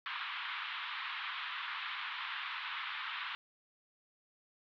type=band-pass noise; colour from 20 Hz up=pink; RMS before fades=-41 dBFS; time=0.06-3.35 s; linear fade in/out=0 ms; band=1000 to 3700 Hz; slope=48 dB/octave; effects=none